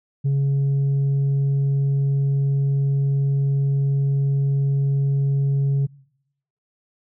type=tone; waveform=sine; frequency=138.59 Hz; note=C#3; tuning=in tune; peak=-14 dBFS; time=0.24-5.87 s; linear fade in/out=20 ms; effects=noise-tail reverb RT60 0.8 s tail -25 dB re dry + tanh soft clip ceiling -16 dBFS